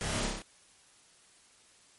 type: noise with echo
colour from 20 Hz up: pink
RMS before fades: -36 dBFS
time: 0.01-0.27 s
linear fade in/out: 0 ms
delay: 30 ms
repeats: 5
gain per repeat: -2 dB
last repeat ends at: 0.42 s
effects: white hiss -61 dBFS RMS until 1.98 s + MP3 48 kbps